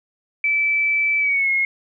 sine tone with pitch glide, 2315 to 2160 Hz, D7 to C#7, -25 to -45 cents, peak -16 dBFS, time 0.44-1.65 s, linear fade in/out 2 ms, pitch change -120 cents, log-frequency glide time 1.19-1.5 s, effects none

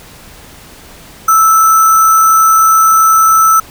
sine tone with sample-and-hold, 1318.5 Hz, E6, in tune, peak -4 dBFS, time 1.28-3.6 s, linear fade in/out 5 ms, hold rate 7350 Hz, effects pink hiss -36 dBFS RMS until 3.7 s

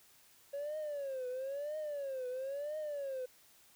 triangle tone with vibrato, 556 Hz, C#5, 5 cents sharp, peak -34 dBFS, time 0.53-3.26 s, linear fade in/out 10 ms, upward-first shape triangle, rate 1 Hz, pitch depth 200 cents each way, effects tanh soft clip ceiling -33 dBFS + white hiss -64 dBFS RMS until 3.75 s

